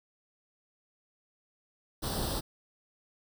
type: noise with comb filter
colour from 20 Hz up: pink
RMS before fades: -33 dBFS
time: 2.02-2.41 s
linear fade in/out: 20 ms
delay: 0.22 ms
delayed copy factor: +0.8
effects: none